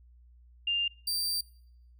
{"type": "tone pair in turn", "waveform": ["sine", "sawtooth"], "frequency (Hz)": [2800, 4682], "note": ["F7", "D8"], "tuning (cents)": [4, -6], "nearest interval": "major sixth", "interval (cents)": 890, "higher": "second", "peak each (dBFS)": -26, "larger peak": "neither", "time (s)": [[0.67, 0.88], [1.07, 1.41]], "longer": "second", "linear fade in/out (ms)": 5, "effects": ["noise-tail reverb RT60 0.8 s tail -26 dB re dry", "added 60 Hz sine -54 dBFS peak until 1.99 s"]}